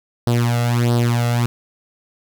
sawtooth tone with flanger, 119.4 Hz, A#2, 42 cents sharp, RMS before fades -17 dBFS, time 0.27-1.46 s, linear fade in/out 0 ms, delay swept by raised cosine 0.21 to 1.51 ms, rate 1.5 Hz, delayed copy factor +0.75, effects none

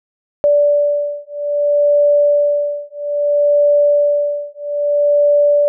sine beating tone pair, 582 / 582.61 Hz, D5 / D5, -16 / -14 cents, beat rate 0.61 Hz, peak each -14 dBFS, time 0.44-5.68 s, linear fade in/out 0 ms, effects none

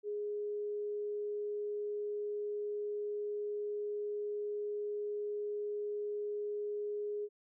sine tone, 415.3 Hz, G#4, in tune, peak -35 dBFS, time 0.03-7.29 s, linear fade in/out 50 ms, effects none

